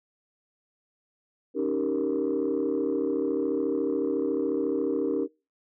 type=chord; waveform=sine; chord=Eb dominant seventh; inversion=third; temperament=equal; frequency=277.2 / 311.1 / 392 / 466.2 Hz; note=Db4 / Eb4 / G4 / Bb4; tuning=0 / 0 / 0 / 0 cents; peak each=-29 / -29 / -29 / -28 dBFS; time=1.54-5.28 s; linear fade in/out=50 ms; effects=noise-tail reverb RT60 0.3 s tail -26 dB re dry + tanh soft clip ceiling -18 dBFS